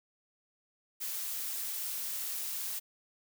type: noise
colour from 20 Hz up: blue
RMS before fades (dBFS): -37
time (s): 1-2.8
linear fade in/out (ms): 20
effects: none